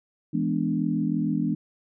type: chord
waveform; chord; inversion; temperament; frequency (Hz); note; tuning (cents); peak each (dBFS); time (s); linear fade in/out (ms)
sine; E dominant seventh; none; equal; 164.81 / 207.7 / 246.9 / 293.7; E3 / G#3 / B3 / D4; 0 / 0 / 0 / 0; -28; 0.33-1.55; 10
effects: none